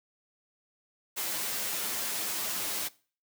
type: noise with comb filter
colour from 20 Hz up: white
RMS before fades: -33 dBFS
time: 1.16-2.89 s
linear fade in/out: 20 ms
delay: 9.5 ms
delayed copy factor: +0.7
effects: noise-tail reverb RT60 0.4 s tail -21 dB re dry + high-pass 150 Hz 12 dB/octave